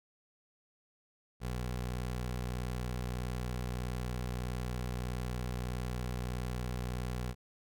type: tone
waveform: 20% pulse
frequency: 61.6 Hz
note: B1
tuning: 4 cents flat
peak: -30 dBFS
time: 1.4-7.35 s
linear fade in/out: 50 ms
effects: none